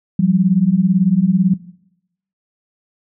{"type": "beating tone pair", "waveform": "sine", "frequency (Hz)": [174.61, 192.61], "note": ["F3", "G3"], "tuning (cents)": [0, -30], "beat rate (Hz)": 18, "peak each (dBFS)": -14, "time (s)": [0.19, 1.54], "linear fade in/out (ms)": 5, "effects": ["noise-tail reverb RT60 0.8 s tail -18 dB re dry"]}